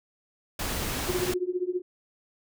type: noise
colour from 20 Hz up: pink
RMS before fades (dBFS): -31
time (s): 0.59-1.34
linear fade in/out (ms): 5
type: tone with tremolo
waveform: sine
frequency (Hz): 361.7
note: F#4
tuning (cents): -39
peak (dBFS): -22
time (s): 1.08-1.82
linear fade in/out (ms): 20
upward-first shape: triangle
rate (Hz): 15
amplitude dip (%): 100
effects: none